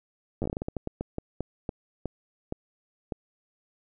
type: slowing click train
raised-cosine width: 2 ms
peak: -17 dBFS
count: 19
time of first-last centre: 0.42-3.122 s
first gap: 9 ms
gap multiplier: 1.28
effects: none